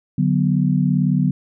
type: chord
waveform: sine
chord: B minor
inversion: first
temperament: equal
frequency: 146.83 / 185 / 246.9 Hz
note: D3 / F#3 / B3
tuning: 0 / 0 / 0 cents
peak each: -18 / -18 / -21 dBFS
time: 0.18-1.31 s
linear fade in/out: 5 ms
effects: none